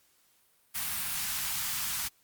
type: band-stop noise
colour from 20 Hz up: white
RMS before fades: -33 dBFS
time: 0.74-2.09 s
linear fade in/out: 20 ms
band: 210 to 840 Hz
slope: 24 dB/octave
effects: white hiss -67 dBFS RMS until 2.23 s + Opus 48 kbps